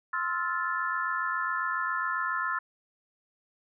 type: chord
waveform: sine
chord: F major seventh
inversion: second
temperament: just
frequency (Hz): 1047.7 / 1309.6 / 1396.9 / 1746.1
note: C6 / E6 / F6 / A6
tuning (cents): +2 / -12 / 0 / -14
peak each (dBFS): -33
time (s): 0.13-2.59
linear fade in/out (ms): 5
effects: none